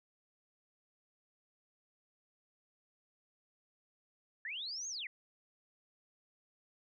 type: linear two-way sweep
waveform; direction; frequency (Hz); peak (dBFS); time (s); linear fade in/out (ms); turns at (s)
sine; up then down; 1661.2 to 6645 to 1870; -39; 4.45-5.07; 2; 4.88
effects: none